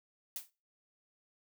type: noise with exponential decay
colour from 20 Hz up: blue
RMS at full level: -36 dBFS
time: 0.36-0.5 s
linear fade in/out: 1 ms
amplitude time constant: 30 ms
effects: noise-tail reverb RT60 0.3 s tail -20 dB re dry